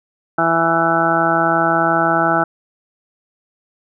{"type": "harmonic tone", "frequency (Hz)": 165.7, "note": "E3", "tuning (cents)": 9, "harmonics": [1, 2, 3, 4, 5, 6, 7, 8, 9], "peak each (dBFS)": [-25, -21, -30, -19, -19, -30, -30, -18, -21], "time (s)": [0.38, 2.44], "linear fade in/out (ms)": 5, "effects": []}